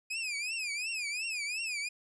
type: tone with vibrato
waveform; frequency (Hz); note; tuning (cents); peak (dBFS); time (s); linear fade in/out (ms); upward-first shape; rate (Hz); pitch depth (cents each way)
sawtooth; 2489; D#7; 0; -30; 0.1-1.89; 10; triangle; 2.8; 190
effects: resampled to 22050 Hz